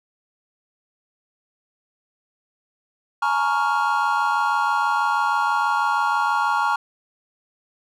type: chord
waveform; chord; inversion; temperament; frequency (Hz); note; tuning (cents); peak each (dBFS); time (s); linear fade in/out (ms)
triangle; Bb minor seventh; third; equal with one note detuned; 846.1 / 932.3 / 1108.7 / 1396.9; Ab5 / Bb5 / Db6 / F6; +32 / 0 / 0 / 0; -22; 3.22-6.76; 5
effects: none